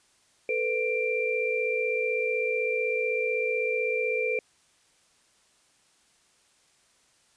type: tone cluster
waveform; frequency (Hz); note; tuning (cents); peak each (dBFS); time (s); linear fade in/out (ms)
sine; 443.5 / 499.4 / 2364; A4 / B4 / D7; +14 / +19 / +11; -29; 0.49-4.39; 2
effects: white hiss -64 dBFS RMS until 7.36 s + resampled to 22050 Hz